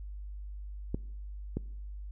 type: clicks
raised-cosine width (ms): 3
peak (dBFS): -19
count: 2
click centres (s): 0.945 / 1.57
effects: noise-tail reverb RT60 0.8 s tail -23 dB re dry + added 50 Hz sine -39 dBFS peak until 2.11 s